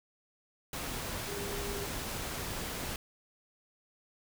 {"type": "tone in noise", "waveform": "sine", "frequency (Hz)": 403, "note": "G4", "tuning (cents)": 48, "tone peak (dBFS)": -40, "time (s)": [1.28, 1.86], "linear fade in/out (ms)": 2, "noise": "pink", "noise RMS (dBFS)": -38, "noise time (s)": [0.73, 2.96], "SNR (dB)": -5, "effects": []}